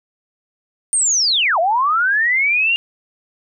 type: linear two-way sweep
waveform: sine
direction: down then up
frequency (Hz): 8980 to 630 to 2827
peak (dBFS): -13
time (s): 0.93-2.76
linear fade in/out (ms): 0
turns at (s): 1.59
effects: none